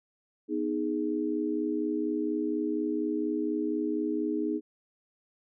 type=chord; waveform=sine; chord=G# minor; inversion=first; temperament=equal; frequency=246.9 / 311.1 / 415.3 Hz; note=B3 / D#4 / G#4; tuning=0 / 0 / 0 cents; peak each=-34 / -29 / -33 dBFS; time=0.48-4.61 s; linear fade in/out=50 ms; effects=none